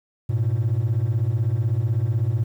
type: beating tone pair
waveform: triangle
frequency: 105 / 121 Hz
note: G#2 / B2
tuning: +19 / -35 cents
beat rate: 16 Hz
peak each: -19 dBFS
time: 0.29-2.44 s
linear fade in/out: 10 ms
effects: tanh soft clip ceiling -13 dBFS + 9-bit